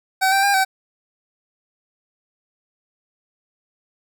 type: tone with pitch steps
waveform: 25% pulse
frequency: 762 / 782 / 802 / 766 Hz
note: G5 / G5 / G5 / G5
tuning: -49 / -4 / +39 / -40 cents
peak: -11 dBFS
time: 0.21-0.65 s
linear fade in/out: 20 ms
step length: 110 ms
effects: none